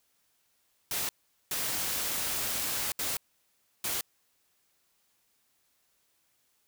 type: noise bursts at uneven times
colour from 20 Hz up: white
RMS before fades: -32 dBFS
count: 4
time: 0.91-1.09 / 1.51-2.92 / 2.99-3.17 / 3.84-4.01 s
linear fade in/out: 2 ms
effects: white hiss -72 dBFS RMS until 6.67 s